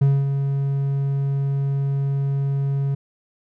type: tone with ADSR envelope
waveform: triangle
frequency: 138.59 Hz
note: C#3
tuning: in tune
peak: -10 dBFS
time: 0.01-2.95 s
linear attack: 9 ms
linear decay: 230 ms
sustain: -7 dB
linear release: 8 ms
effects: none